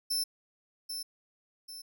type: tone with echo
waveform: sawtooth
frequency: 5310 Hz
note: E8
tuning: 12 cents sharp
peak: -26 dBFS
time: 0.1-0.24 s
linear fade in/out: 10 ms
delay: 790 ms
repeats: 2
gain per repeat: -7 dB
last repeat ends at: 1.82 s
effects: none